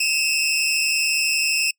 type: tone pair together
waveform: 20% pulse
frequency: 2555 / 2707 Hz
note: D#7 / E7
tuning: +45 / +45 cents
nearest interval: minor second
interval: 100 cents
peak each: -17 dBFS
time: 0-1.71 s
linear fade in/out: 5 ms
effects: noise-tail reverb RT60 0.1 s tail -26 dB re dry

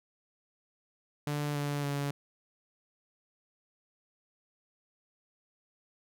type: tone with pitch steps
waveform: sawtooth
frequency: 146.83 / 144.47 / 142.16 Hz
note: D3 / D3 / C#3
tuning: 0 / -28 / +44 cents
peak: -27 dBFS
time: 1.27-2.11 s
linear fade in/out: 2 ms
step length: 280 ms
effects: none

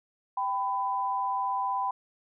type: tone pair together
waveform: sine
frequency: 784 / 1000.3 Hz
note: G5 / B5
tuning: 0 / +22 cents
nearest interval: major third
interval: 422 cents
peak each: -31 / -28 dBFS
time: 0.37-1.91 s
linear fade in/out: 5 ms
effects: none

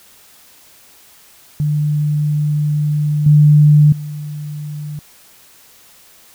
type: tone with level steps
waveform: sine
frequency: 149.1 Hz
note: D3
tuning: 27 cents sharp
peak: -13 / -5 / -23 dBFS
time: 1.6-4.99 s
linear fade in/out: 0 ms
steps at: 3.26 / 3.92 s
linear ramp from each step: 5 ms
effects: white hiss -46 dBFS RMS until 6.34 s

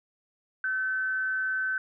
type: tone with frequency modulation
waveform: sine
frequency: 1527 Hz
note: G6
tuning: 46 cents flat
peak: -26 dBFS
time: 0.64-1.78 s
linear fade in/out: 2 ms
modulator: 209 Hz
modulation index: 0.26
effects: none

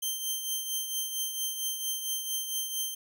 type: tone with tremolo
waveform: 10% pulse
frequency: 3136 Hz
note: G7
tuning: in tune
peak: -20 dBFS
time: 0.02-2.95 s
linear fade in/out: 10 ms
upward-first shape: triangle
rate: 4.4 Hz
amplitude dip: 60%
effects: none

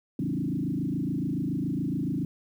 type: tone with frequency modulation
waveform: sine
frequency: 220.9 Hz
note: A3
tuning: 7 cents sharp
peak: -26 dBFS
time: 0.19-2.25 s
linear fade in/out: 2 ms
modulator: 27.1 Hz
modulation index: 3.2
effects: 10-bit

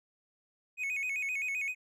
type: tone with vibrato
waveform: triangle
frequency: 2349 Hz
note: D7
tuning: in tune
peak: -30 dBFS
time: 0.77-1.75 s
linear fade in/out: 50 ms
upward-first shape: square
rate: 7.7 Hz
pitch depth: 110 cents each way
effects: none

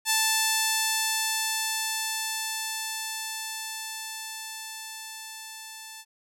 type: tone with level ramp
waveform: 5% pulse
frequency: 880 Hz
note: A5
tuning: in tune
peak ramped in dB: -9 to -29 dBFS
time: 0.05-6.05 s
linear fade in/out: 50 ms
effects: none

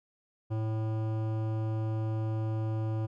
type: tone with hard clipping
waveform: sine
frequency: 110 Hz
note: A2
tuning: in tune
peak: -31 dBFS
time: 0.5-3.07 s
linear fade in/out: 20 ms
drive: 15 dB
effects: none

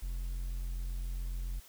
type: tone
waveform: triangle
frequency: 43.65 Hz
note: F1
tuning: in tune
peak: -32 dBFS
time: 0.02-1.6 s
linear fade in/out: 10 ms
effects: white hiss -57 dBFS RMS until 1.68 s

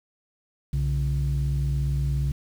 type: tone pair together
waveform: sine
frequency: 62.72 / 140 Hz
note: B1 / C#3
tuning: +27 / +18 cents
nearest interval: octave + major second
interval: 1391 cents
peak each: -23 dBFS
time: 0.73-2.32 s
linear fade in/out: 5 ms
effects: tanh soft clip ceiling -18 dBFS + 8-bit

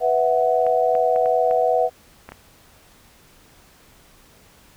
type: chord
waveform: sine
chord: B suspended fourth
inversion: none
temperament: equal with one note detuned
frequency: 493.9 / 657.4 / 740 Hz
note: B4 / E5 / F#5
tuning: 0 / -5 / 0 cents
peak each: -20 dBFS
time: 0-1.9 s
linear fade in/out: 50 ms
type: clicks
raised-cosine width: 0.5 ms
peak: -21 dBFS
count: 7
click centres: 0.666 / 0.952 / 1.161 / 1.259 / 1.511 / 2.29 / 2.32 s
effects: pink hiss -52 dBFS RMS until 4.76 s

